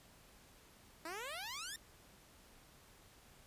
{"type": "exponential sweep", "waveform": "10% pulse", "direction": "up", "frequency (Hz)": [311.1, 1864.7], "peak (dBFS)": -35, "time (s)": [1.05, 1.76], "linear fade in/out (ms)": 2, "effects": ["pink hiss -63 dBFS RMS until 3.46 s", "resampled to 32000 Hz"]}